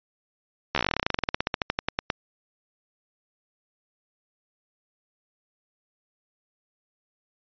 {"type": "slowing click train", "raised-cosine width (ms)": 0.3, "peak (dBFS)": -7, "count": 30, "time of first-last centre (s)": [0.75, 2.102], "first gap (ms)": 13, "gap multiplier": 1.08, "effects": ["resampled to 11025 Hz"]}